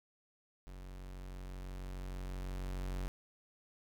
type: tone with level ramp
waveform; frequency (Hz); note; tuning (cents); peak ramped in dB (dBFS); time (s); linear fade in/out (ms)
45% pulse; 46.25; F#1; 0; -47 to -36; 0.67-3.08; 0
effects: none